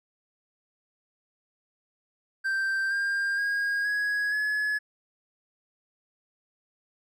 triangle tone with pitch steps, 1568 / 1600 / 1632.7 / 1666 / 1700.1 Hz, G6 / G6 / G#6 / G#6 / G#6, 0 / +35 / -30 / +5 / +40 cents, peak -23 dBFS, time 2.44-4.79 s, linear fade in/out 20 ms, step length 470 ms, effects none

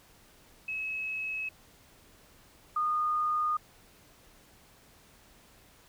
sine tone pair in turn, 2574 / 1225.7 Hz, E7 / D#6, -42 / -26 cents, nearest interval octave + minor second, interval 1284 cents, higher first, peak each -32 / -26 dBFS, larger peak second, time 0.68-1.49 / 2.76-3.57 s, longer neither, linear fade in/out 5 ms, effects pink hiss -59 dBFS RMS until 5.88 s

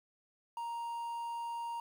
triangle tone with quantisation, 935 Hz, A#5, 5 cents sharp, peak -35 dBFS, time 0.57-1.8 s, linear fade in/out 2 ms, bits 10, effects none

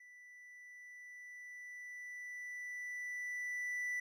triangle tone with level ramp, 1975.5 Hz, B6, in tune, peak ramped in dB -54 to -34 dBFS, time 0-4 s, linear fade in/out 5 ms, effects none

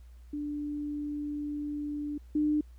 sine tone pair in turn, 293.7 / 300.4 Hz, D4 / D4, 0 / +39 cents, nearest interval unison, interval 39 cents, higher second, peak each -32 / -24 dBFS, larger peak second, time 0.33-2.18 / 2.35-2.61 s, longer first, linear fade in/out 5 ms, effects added 60 Hz sine -48 dBFS peak until 2.78 s + pink hiss -69 dBFS RMS until 2.78 s

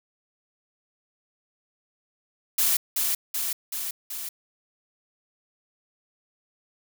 blue noise with echo, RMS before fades -22 dBFS, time 2.58-2.77 s, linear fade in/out 5 ms, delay 380 ms, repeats 4, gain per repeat -3 dB, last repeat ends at 4.29 s, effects none

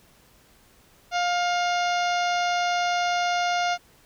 harmonic tone with a mistuned harmonic, 705 Hz, F5, 16 cents sharp, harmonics 1 / 2 / 3 / 4 / 5 / 6 / 7 / 8 / 9, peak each -23 / -29 / -33 / -35 / -37 / -39 / -40 / -41 / -42 dBFS, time 1.11-3.78 s, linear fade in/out 50 ms, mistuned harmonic 3, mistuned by +24 cents, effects pink hiss -57 dBFS RMS until 4.05 s

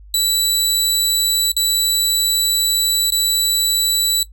20% pulse tone with dropouts, 3951 Hz, B7, in tune, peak -8 dBFS, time 0.14-4.23 s, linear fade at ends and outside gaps 2 ms, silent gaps 1.518-1.565 / 3.104-3.121 s, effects noise-tail reverb RT60 0.1 s tail -17 dB re dry + added 50 Hz sine -38 dBFS peak until 4.32 s

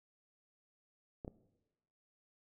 clicks, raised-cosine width 2 ms, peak -30 dBFS, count 2, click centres 1.248 / 1.279 s, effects noise-tail reverb RT60 1.0 s tail -17 dB re dry

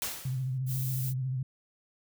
white noise with exponential decay, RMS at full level -31 dBFS, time 0.02-0.58 s, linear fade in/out 1 ms, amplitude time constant 120 ms
sine tone with vibrato, 130 Hz, C3, 11 cents flat, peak -29 dBFS, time 0.25-1.43 s, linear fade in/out 5 ms, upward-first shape sine, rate 14 Hz, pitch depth 55 cents each way
violet noise, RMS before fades -38 dBFS, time 0.66-1.14 s, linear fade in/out 50 ms
effects none

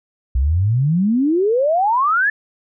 sine exponential sweep, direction up, 60 to 1766 Hz, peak -13 dBFS, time 0.35-2.3 s, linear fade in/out 5 ms, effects none

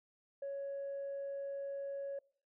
sine tone, 556 Hz, C#5, 5 cents sharp, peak -37 dBFS, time 0.42-2.19 s, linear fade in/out 5 ms, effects noise-tail reverb RT60 0.6 s tail -25 dB re dry + tanh soft clip ceiling -36 dBFS

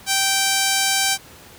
5% pulse tone, 780 Hz, G5, 9 cents flat, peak -5 dBFS, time 0.06-1.18 s, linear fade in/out 50 ms, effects pink hiss -44 dBFS RMS until 1.58 s + high-pass 60 Hz 12 dB/octave

